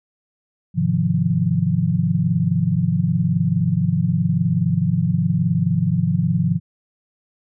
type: chord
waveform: sine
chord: F minor seventh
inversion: first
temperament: equal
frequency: 103.83 / 130.81 / 155.56 / 174.61 Hz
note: Ab2 / C3 / Eb3 / F3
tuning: 0 / 0 / 0 / 0 cents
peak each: -24 / -23 / -21 / -19 dBFS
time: 0.74-6.6 s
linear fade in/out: 50 ms
effects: none